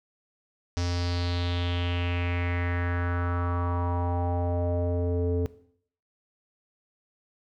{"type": "tone with low-pass filter sweep", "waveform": "square", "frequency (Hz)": 87.6, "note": "F2", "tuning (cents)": 6, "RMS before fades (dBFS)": -27, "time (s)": [0.77, 5.46], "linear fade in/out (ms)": 0, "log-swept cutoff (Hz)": [5600, 410], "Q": 4.1, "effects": ["noise-tail reverb RT60 0.6 s tail -17 dB re dry"]}